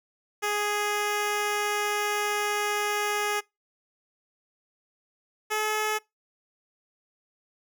10% pulse tone pair in turn, 415.3 / 428.5 Hz, G#4 / A4, 0 / -46 cents, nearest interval minor second, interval 54 cents, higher second, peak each -17 dBFS, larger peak neither, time 0.42-3.41 / 5.5-5.99 s, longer first, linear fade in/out 20 ms, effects noise-tail reverb RT60 0.2 s tail -24 dB re dry

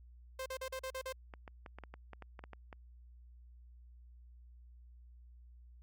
sawtooth tone bursts, 523.3 Hz, C5, in tune, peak -35 dBFS, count 7, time 0.39-1.126 s, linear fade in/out 5 ms, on 70 ms, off 41 ms
clicks, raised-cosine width 0.5 ms, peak -33 dBFS, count 12, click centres 1.338 / 1.478 / 1.662 / 1.786 / 1.837 / 1.94 / 2.133 / 2.223 / 2.392 / 2.439 / 2.533 / 2.728 s
effects added 60 Hz sine -54 dBFS peak until 5.82 s + MP3 96 kbps

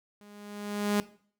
sawtooth tone with level ramp, 206.1 Hz, G#3, 13 cents flat, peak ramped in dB -48 to -19 dBFS, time 0.21-1 s, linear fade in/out 0 ms, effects noise-tail reverb RT60 0.5 s tail -18 dB re dry

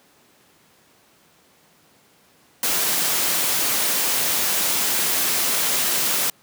white noise, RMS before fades -21 dBFS, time 2.63-6.3 s, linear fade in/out 2 ms, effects pink hiss -56 dBFS RMS until 6.42 s + high-pass 150 Hz 12 dB/octave

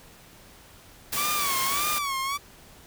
white noise, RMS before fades -29 dBFS, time 1.12-1.99 s, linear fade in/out 10 ms
sawtooth tone with vibrato, 1135 Hz, C#6, 41 cents sharp, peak -23 dBFS, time 1.16-2.38 s, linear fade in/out 20 ms, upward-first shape sine, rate 1.7 Hz, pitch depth 110 cents each way
effects pink hiss -51 dBFS RMS until 2.86 s

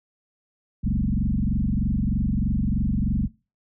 sine tone with frequency modulation, 130.81 Hz, C3, in tune, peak -20 dBFS, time 0.83-3.28 s, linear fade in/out 20 ms, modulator 23.2 Hz, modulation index 4.5, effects noise-tail reverb RT60 0.3 s tail -22 dB re dry

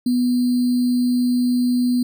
sine tone with sample-and-hold, 246.9 Hz, B3, in tune, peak -15 dBFS, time 0.06-2.03 s, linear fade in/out 5 ms, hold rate 4410 Hz, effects none

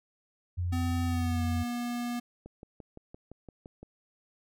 sine tone with vibrato, 88.5 Hz, F2, 23 cents sharp, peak -28 dBFS, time 0.57-1.64 s, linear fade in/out 20 ms, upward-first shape triangle, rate 7.8 Hz, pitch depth 9 cents each way
square tone with pitch glide, 253.8 to 240.8 Hz, B3 to B3, +47 to -44 cents, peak -32 dBFS, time 0.72-2.2 s, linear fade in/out 10 ms, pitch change -91 cents, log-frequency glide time 1.06-1.43 s
click train, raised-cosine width 2 ms, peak -32 dBFS, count 9, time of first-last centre 2.46-3.83 s, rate 5.84 Hz
effects none

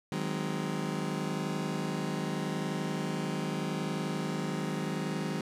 30% pulse chord, Ab dominant seventh, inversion second, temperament just, 155.74 / 186.89 / 207.7 / 259.6 Hz, Eb3 / Gb3 / Ab3 / C4, +2 / +18 / 0 / -13 cents, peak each -33 / -34 / -35 / -37 dBFS, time 0.12-5.41 s, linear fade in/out 2 ms, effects low-pass 10000 Hz 12 dB/octave

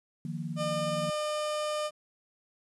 sine chord, Eb suspended second, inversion none, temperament equal, 155.56 / 174.61 / 233.1 Hz, Eb3 / F3 / Bb3, 0 / 0 / 0 cents, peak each -36 / -37 / -40 dBFS, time 0.25-1.1 s, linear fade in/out 2 ms
30% pulse tone, 604 Hz, D5, 48 cents sharp, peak -27 dBFS, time 0.56-1.91 s, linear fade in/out 50 ms
effects resampled to 24000 Hz + 10-bit

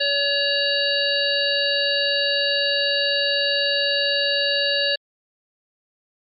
harmonic tone with a mistuned harmonic, 566 Hz, C#5, 36 cents sharp, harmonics 1 / 3 / 5 / 7 / 8, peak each -25 / -25 / -25 / -25 / -25 dBFS, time 0-4.96 s, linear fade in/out 10 ms, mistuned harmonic 7, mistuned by -37 cents, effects Opus 48 kbps

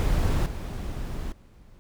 brown noise with level steps, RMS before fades -23 / -32 / -51 dBFS, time 0-1.79 s, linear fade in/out 0 ms, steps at 0.46 / 1.32 s, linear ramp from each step 2 ms, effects none

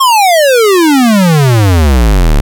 square exponential sweep, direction down, 1100 to 33.35 Hz, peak -5 dBFS, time 0-2.41 s, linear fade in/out 10 ms, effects none

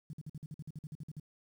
sine tone bursts, 152.1 Hz, D#3, 39 cents flat, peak -40 dBFS, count 14, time 0.1-1.198 s, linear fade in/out 2 ms, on 32 ms, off 50 ms, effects 11-bit

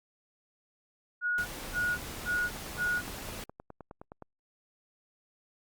sine tone bursts, 1450 Hz, F#6, 35 cents flat, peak -27 dBFS, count 4, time 1.21-3.02 s, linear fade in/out 50 ms, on 250 ms, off 270 ms
pink noise, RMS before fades -41 dBFS, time 1.38-3.44 s, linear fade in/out 2 ms
click train, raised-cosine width 1 ms, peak -30 dBFS, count 17, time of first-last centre 2.56-4.223 s, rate 9.62 Hz
effects Opus 48 kbps

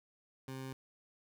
20% pulse tone, 132.3 Hz, C3, 20 cents sharp, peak -37 dBFS, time 0.48-0.73 s, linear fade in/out 2 ms, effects none

